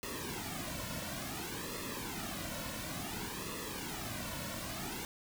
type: noise with flanger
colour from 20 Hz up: pink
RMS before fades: -41 dBFS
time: 0.03-5.05 s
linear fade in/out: 0 ms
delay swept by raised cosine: 1.3 to 2.5 ms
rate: 0.57 Hz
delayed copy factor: -0.75
effects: none